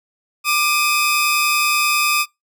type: tone pair together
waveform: sawtooth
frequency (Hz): 1189.9 / 2530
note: D6 / D#7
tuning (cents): +22 / +28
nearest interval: octave + minor second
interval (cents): 1306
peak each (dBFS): -14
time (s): 0.44-2.26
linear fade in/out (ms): 50
effects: noise-tail reverb RT60 0.2 s tail -26 dB re dry